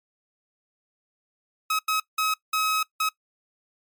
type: tone bursts at uneven times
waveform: sawtooth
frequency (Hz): 1276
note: D#6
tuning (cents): +43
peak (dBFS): -18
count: 5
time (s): 1.7-1.79 / 1.88-2 / 2.18-2.34 / 2.53-2.83 / 3-3.09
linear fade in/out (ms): 5
effects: noise-tail reverb RT60 0.1 s tail -21 dB re dry + MP3 96 kbps